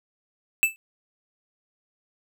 square tone with exponential decay, 2637 Hz, E7, in tune, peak -13 dBFS, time 0.63-0.76 s, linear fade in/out 0 ms, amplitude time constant 27 ms, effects none

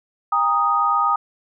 sine chord, Eb major, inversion first, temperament equal with one note detuned, 804.2 / 932.3 / 1244.5 Hz, G5 / Bb5 / Eb6, +44 / 0 / 0 cents, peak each -23 / -23 / -17 dBFS, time 0.32-1.16 s, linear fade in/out 5 ms, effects none

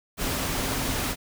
sine tone in noise, 263.7 Hz, C4, 14 cents sharp, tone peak -37 dBFS, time 0.17-1.16 s, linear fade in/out 50 ms, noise pink, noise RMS -28 dBFS, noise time 0.17-1.16 s, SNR -12 dB, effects none

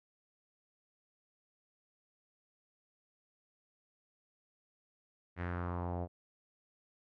sawtooth tone with low-pass filter sweep, 88 Hz, F2, 14 cents sharp, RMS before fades -38 dBFS, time 5.36-6.08 s, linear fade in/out 50 ms, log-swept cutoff 2000 to 640 Hz, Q 2.8, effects none

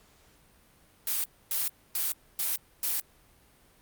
blue noise bursts, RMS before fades -29 dBFS, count 5, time 1.07-3 s, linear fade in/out 2 ms, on 170 ms, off 270 ms, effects pink hiss -61 dBFS RMS until 3.81 s + Opus 48 kbps

